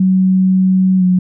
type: tone with pitch glide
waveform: sine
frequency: 187.4 to 182.59 Hz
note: F#3 to F#3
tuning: +22 to -23 cents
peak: -8 dBFS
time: 0-1.19 s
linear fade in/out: 5 ms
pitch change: -45 cents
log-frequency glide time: 0.98-1.03 s
effects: none